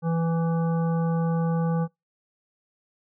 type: harmonic tone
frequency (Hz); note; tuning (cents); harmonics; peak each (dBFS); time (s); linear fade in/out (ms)
165.7; E3; +9; 1 / 3 / 5 / 7 / 9; -22 / -31 / -35 / -39 / -45; 0.02-1.88; 50
effects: noise-tail reverb RT60 0.2 s tail -25 dB re dry